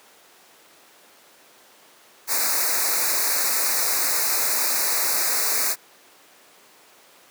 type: band-stop noise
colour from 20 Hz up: white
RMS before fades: -22 dBFS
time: 2.27-5.76 s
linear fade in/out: 50 ms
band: 2500 to 3900 Hz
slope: 96 dB/octave
effects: pink hiss -51 dBFS RMS until 7.3 s + high-pass 400 Hz 12 dB/octave